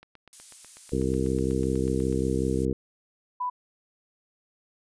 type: click train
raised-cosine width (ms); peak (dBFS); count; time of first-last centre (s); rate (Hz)
0.3; -32; 18; 0.03-2.126; 8.11
type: noise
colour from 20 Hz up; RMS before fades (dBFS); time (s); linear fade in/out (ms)
violet; -41; 0.33-2.65; 0
type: harmonic tone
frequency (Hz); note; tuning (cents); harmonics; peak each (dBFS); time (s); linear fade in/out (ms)
65.3; C2; -3; 1 / 2 / 3 / 4 / 5 / 6 / 7; -31 / -31 / -31 / -31 / -31 / -31 / -31; 0.92-2.73; 5
type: tone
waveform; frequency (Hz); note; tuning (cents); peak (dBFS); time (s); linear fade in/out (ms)
sine; 993; B5; +9; -26; 3.4-3.5; 10
effects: resampled to 22050 Hz